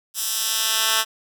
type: tone with high-pass filter sweep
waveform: 10% pulse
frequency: 221.5 Hz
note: A3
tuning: 12 cents sharp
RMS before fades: -22 dBFS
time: 0.14-1.05 s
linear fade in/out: 50 ms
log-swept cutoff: 7100 to 1800 Hz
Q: 0.72
effects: none